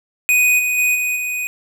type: tone with level steps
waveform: square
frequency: 2489 Hz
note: D#7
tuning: in tune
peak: -12 / -17 / -14 / -18 / -21 dBFS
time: 0.29-1.47 s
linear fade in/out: 0 ms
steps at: 0.58 / 0.77 / 0.94 / 1.15 s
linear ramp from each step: 20 ms
effects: none